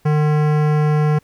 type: tone with hard clipping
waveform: sine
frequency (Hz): 151.1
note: D3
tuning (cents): +50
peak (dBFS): -15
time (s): 0.05-1.19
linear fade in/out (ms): 10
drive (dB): 18
effects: pink hiss -58 dBFS RMS until 1.23 s